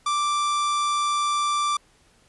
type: tone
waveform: 45% pulse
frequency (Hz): 1174.7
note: D6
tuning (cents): 0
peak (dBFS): -21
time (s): 0.06-1.77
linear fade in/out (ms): 5
effects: pink hiss -59 dBFS RMS until 2.28 s + resampled to 24000 Hz